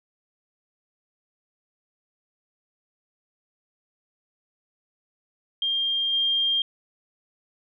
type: tone with level steps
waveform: sine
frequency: 3203 Hz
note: G7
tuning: 37 cents sharp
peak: -22 / -20 dBFS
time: 5.62-6.62 s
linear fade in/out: 2 ms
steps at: 6.13 s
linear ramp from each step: 2 ms
effects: none